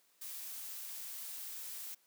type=noise; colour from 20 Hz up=blue; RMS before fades=-45 dBFS; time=0.21-1.95 s; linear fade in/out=10 ms; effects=white hiss -71 dBFS RMS until 2.06 s + high-pass 200 Hz 12 dB/octave